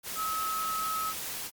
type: tone in noise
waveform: sine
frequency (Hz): 1287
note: E6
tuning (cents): -42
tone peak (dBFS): -30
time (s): 0.15-1.14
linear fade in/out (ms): 50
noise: white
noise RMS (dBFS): -37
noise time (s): 0.03-1.51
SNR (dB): +4
effects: Opus 48 kbps

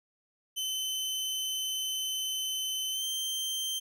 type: tone with pitch glide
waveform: sawtooth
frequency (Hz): 3054 to 3136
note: G7 to G7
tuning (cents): -46 to 0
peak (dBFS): -28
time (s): 0.56-3.8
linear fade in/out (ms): 20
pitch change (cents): +46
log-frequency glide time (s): 2.92-3.05
effects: none

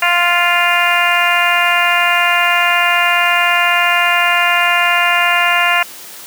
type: harmonic tone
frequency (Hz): 349.2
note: F4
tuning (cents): 0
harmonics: 2 / 3 / 4 / 5 / 6 / 7 / 8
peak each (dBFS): -18 / -18 / -18 / -18 / -18 / -18 / -18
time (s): 0.02-5.83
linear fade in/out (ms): 5
effects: white hiss -33 dBFS RMS until 6.26 s + high-pass 200 Hz 12 dB/octave

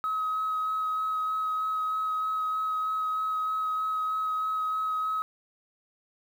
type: tone with vibrato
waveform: sine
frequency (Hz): 1274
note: D#6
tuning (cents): +41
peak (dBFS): -25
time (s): 0.04-5.22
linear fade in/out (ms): 0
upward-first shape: sine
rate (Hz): 3.2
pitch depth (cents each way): 9
effects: tanh soft clip ceiling -23 dBFS + 9-bit

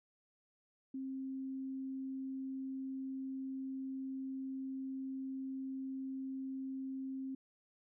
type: tone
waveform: sine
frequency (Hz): 265.8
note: C4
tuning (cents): +27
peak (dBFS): -39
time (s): 0.94-7.35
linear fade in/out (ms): 5
effects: none

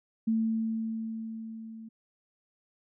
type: tone with level ramp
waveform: sine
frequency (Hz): 223.4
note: A3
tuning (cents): +27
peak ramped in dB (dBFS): -23 to -42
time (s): 0.27-1.89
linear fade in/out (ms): 10
effects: none

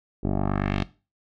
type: tone with low-pass filter sweep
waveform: 10% pulse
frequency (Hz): 49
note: G1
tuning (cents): 0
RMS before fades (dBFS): -25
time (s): 0.23-0.84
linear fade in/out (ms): 10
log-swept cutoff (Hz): 420 to 4000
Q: 1.7
effects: noise-tail reverb RT60 0.3 s tail -17 dB re dry

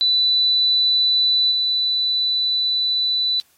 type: tone with level steps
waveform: sine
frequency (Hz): 3980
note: B7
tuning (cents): +13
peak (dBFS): -14 / -17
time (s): 0.01-3.4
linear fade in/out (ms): 0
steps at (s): 1.51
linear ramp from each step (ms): 10
effects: white hiss -59 dBFS RMS until 3.57 s + AAC 48 kbps

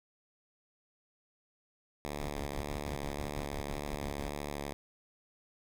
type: tone with vibrato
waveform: 5% pulse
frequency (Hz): 72.2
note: D2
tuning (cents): -29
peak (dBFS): -26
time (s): 2.05-4.73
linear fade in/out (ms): 0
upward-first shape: square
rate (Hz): 1.8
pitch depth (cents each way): 19
type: noise bursts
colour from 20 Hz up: brown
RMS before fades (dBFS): -41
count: 13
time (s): 2.19-4.292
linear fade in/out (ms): 10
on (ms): 110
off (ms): 56
effects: none

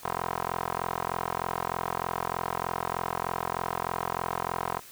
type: tone with band-pass filter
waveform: 15% pulse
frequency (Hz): 43.26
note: F1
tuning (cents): -16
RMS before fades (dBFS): -32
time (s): 0.03-4.8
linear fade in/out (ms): 20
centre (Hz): 980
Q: 2.6
effects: white hiss -49 dBFS RMS until 4.91 s

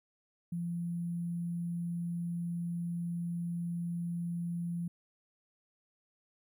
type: tone with sample-and-hold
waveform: sine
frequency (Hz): 171.7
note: F3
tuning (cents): -29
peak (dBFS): -33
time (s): 0.52-4.88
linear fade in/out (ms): 5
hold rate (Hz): 11025
effects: none

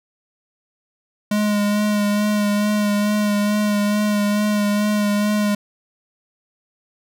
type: tone with vibrato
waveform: square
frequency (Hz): 207.7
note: G#3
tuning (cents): 0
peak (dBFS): -17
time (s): 1.31-5.55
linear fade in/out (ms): 5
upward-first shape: sine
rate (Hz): 2.3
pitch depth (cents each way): 21
effects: none

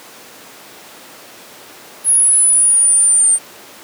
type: exponential sweep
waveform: sine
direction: down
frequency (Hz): 10548 to 8800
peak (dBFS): -8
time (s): 2.04-3.39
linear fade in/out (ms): 50
effects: pink hiss -37 dBFS RMS until 3.83 s + high-pass 300 Hz 12 dB/octave

